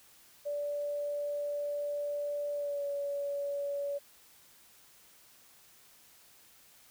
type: tone with pitch glide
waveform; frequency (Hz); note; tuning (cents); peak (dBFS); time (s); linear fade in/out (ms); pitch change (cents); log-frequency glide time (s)
sine; 581 to 568.1; D5 to C#5; -19 to +42; -32; 0.45-3.99; 20; -39; 2.54-2.84
effects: white hiss -60 dBFS RMS until 6.9 s